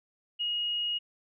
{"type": "tone", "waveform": "sine", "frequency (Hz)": 2880, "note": "F#7", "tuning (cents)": -47, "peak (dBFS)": -28, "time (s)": [0.39, 0.99], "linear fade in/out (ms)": 20, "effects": []}